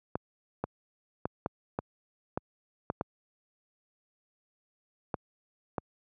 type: clicks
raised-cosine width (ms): 1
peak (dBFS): -16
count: 10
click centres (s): 0.155 / 0.64 / 1.255 / 1.461 / 1.789 / 2.375 / 2.901 / 3.011 / 5.142 / 5.782
effects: high-pass 80 Hz 12 dB/octave